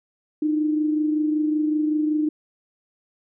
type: tone pair together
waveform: sine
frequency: 304.3 / 329.6 Hz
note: D#4 / E4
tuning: -38 / 0 cents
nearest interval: minor second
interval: 138 cents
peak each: -19 / -31 dBFS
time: 0.42-2.29 s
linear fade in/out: 5 ms
effects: none